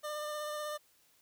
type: tone with vibrato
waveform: 25% pulse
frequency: 600 Hz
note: D5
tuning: 37 cents sharp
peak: -33 dBFS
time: 0.03-0.78 s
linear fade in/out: 20 ms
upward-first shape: triangle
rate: 16 Hz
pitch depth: 16 cents each way
effects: white hiss -68 dBFS RMS until 1.21 s